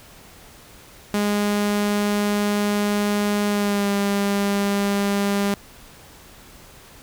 sawtooth tone with pitch glide, 206 to 200.9 Hz, G#3 to G3, -14 to +43 cents, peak -15 dBFS, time 1.14-5.54 s, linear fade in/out 0 ms, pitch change -43 cents, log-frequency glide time 3.48-3.9 s, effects pink hiss -46 dBFS RMS until 7.02 s

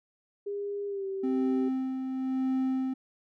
sine tone with pitch glide, 405 to 387.2 Hz, G#4 to G4, -43 to -21 cents, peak -31 dBFS, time 0.46-1.69 s, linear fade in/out 10 ms, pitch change -78 cents, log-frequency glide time 0.87-1.06 s
triangle tone with tremolo, 261.6 Hz, C4, in tune, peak -23 dBFS, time 1.23-2.94 s, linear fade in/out 10 ms, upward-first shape sine, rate 0.93 Hz, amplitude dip 50%
effects none

